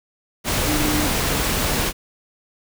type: tone in noise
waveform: sine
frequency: 300.5 Hz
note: D4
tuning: 40 cents sharp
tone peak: -22 dBFS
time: 0.65-1.08 s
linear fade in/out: 50 ms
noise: pink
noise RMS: -21 dBFS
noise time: 0.44-1.93 s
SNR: -4 dB
effects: none